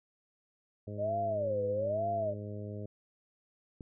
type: harmonic tone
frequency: 103.83 Hz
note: G#2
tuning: in tune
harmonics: 1 / 2 / 3 / 4 / 5 / 6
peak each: -40 / -45 / -49 / -47 / -49 / -50 dBFS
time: 0.87-2.86 s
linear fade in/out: 5 ms
type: tone with vibrato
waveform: sine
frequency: 587.3 Hz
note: D5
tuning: in tune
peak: -30 dBFS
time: 0.97-2.35 s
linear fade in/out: 50 ms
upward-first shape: sine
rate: 1.1 Hz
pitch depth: 280 cents each way
type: click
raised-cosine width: 3 ms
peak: -32 dBFS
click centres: 3.808 s
effects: none